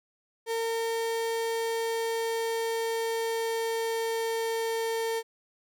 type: tone with pitch glide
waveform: 35% pulse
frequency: 456.2 to 453.6 Hz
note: A#4 to A#4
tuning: -37 to -47 cents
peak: -26 dBFS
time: 0.46-5.23 s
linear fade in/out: 50 ms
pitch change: -10 cents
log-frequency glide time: 1.36-4.8 s
effects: none